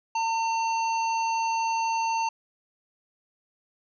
harmonic tone with a mistuned harmonic, 906 Hz, A#5, 50 cents flat, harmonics 1 / 3 / 5 / 7, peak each -24 / -34 / -41 / -40 dBFS, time 0.15-2.29 s, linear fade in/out 5 ms, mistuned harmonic 7, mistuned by -41 cents, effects none

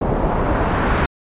pink noise with low-pass filter sweep, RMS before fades -18 dBFS, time 0.01-1.06 s, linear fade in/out 5 ms, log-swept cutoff 700 to 1800 Hz, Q 1.2, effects resampled to 8000 Hz

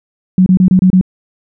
sine tone bursts, 185 Hz, F#3, in tune, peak -4 dBFS, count 6, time 0.38-1.012 s, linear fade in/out 2 ms, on 82 ms, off 28 ms, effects none

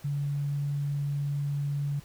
sine tone, 143 Hz, D3, 46 cents flat, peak -27 dBFS, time 0.04-2 s, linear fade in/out 10 ms, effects pink hiss -54 dBFS RMS until 2.04 s

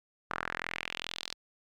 sawtooth tone with band-pass filter sweep, 42.4 Hz, E1, 50 cents sharp, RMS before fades -39 dBFS, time 0.3-1.34 s, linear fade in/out 10 ms, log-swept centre 1300 to 4500 Hz, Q 2.7, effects none

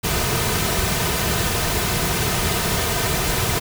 pink noise with comb filter, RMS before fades -21 dBFS, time 0.03-3.6 s, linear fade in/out 20 ms, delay 3.6 ms, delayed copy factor -0.5, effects none

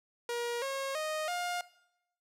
sawtooth tone with pitch steps, 475.7 / 543.3 / 620.5 / 708.6 Hz, A#4 / C#5 / D#5 / F5, +35 / -35 / -5 / +25 cents, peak -29 dBFS, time 0.29-1.61 s, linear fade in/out 2 ms, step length 330 ms, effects noise-tail reverb RT60 0.8 s tail -19 dB re dry + low-pass 12000 Hz 12 dB/octave

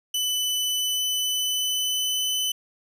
sawtooth tone with pitch glide, 2995 to 3018 Hz, F#7 to F#7, +20 to +34 cents, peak -20 dBFS, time 0.14-2.52 s, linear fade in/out 5 ms, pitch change +14 cents, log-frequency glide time 0.67-2.4 s, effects none

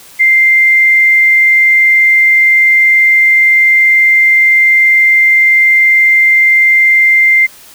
sine tone, 2093 Hz, C7, in tune, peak -4 dBFS, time 0.19-7.47 s, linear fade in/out 20 ms, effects white hiss -37 dBFS RMS until 7.74 s

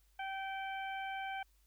harmonic tone, 775 Hz, G5, 20 cents flat, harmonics 1 / 2 / 3 / 4, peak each -40 / -45 / -47 / -52 dBFS, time 0.19-1.43 s, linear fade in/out 5 ms, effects added 50 Hz sine -67 dBFS peak until 1.66 s + white hiss -75 dBFS RMS until 1.66 s

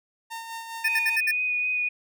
sawtooth tone with tremolo, 912 Hz, A#5, 38 cents flat, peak -29 dBFS, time 0.3-1.17 s, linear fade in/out 20 ms, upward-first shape sine, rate 4.9 Hz, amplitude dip 45%
square tone bursts, 1786 Hz, A6, 25 cents sharp, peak -23 dBFS, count 5, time 0.84-1.315 s, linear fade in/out 10 ms, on 47 ms, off 60 ms
sine tone with vibrato, 2482 Hz, D#7, 5 cents flat, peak -23 dBFS, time 0.84-1.89 s, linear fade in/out 10 ms, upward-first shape sine, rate 3.8 Hz, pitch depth 15 cents each way
effects none

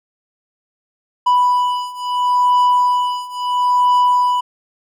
triangle beating tone pair, 987.8 / 988.54 Hz, B5 / B5, 0 / +1 cents, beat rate 0.74 Hz, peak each -15 / -13 dBFS, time 1.26-4.41 s, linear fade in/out 10 ms, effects none

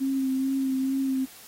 sine tone with vibrato, 266.5 Hz, C4, 32 cents sharp, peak -23 dBFS, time 0-1.26 s, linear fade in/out 20 ms, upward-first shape sine, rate 2.3 Hz, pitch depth 23 cents each way, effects white hiss -48 dBFS RMS until 1.47 s + AAC 48 kbps

